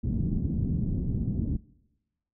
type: low-pass noise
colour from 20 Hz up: white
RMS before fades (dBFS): -28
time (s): 0.03-1.57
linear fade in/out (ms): 10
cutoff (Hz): 220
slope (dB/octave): 24
effects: noise-tail reverb RT60 1.0 s tail -23 dB re dry